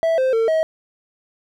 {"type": "tone with pitch steps", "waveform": "triangle", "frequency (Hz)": [656, 521, 451.9, 638], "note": ["E5", "C5", "A4", "D#5"], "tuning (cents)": [-9, -7, 46, 43], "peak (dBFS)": -13, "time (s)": [0.03, 0.63], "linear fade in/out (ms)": 0, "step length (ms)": 150, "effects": []}